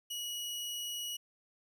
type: tone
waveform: sawtooth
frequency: 2914 Hz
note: F#7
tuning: 27 cents flat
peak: -34 dBFS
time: 0.1-1.17 s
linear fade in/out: 10 ms
effects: none